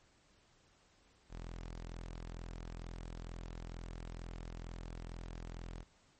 sawtooth tone, 42.19 Hz, E1, 41 cents sharp, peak -40 dBFS, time 1.29-5.85 s, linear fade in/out 50 ms, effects pink hiss -69 dBFS RMS until 6.19 s + MP3 32 kbps

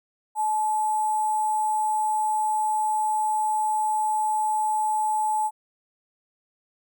sine tone with sample-and-hold, 860 Hz, A5, 40 cents flat, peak -21 dBFS, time 0.35-5.51 s, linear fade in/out 50 ms, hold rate 8820 Hz, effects none

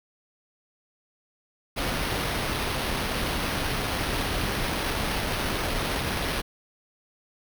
pink noise with sample-and-hold, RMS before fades -28 dBFS, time 1.76-6.42 s, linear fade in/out 20 ms, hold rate 7350 Hz, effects none

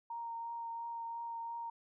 sine tone with vibrato, 928 Hz, A#5, 8 cents flat, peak -39 dBFS, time 0.1-1.7 s, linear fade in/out 5 ms, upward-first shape triangle, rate 2.9 Hz, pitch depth 14 cents each way, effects none

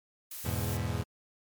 blue noise, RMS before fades -41 dBFS, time 0.31-0.77 s, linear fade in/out 5 ms
35% pulse chord, E major, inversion none, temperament equal, 82.41 / 103.83 / 123.47 Hz, E2 / G#2 / B2, 0 / 0 / 0 cents, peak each -33 dBFS, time 0.44-1.04 s, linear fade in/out 20 ms
effects MP3 96 kbps

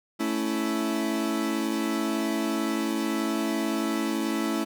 40% pulse chord, A major, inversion none, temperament equal with one note detuned, 220 / 278.1 / 329.6 Hz, A3 / C#4 / E4, 0 / +6 / 0 cents, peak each -29 / -30 / -28 dBFS, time 0.19-4.65 s, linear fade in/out 20 ms, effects none

